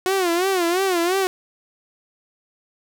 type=tone with vibrato; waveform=sawtooth; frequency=362.2 Hz; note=F#4; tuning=37 cents flat; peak=-14 dBFS; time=0.06-1.27 s; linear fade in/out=0 ms; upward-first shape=sine; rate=2.9 Hz; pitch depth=130 cents each way; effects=none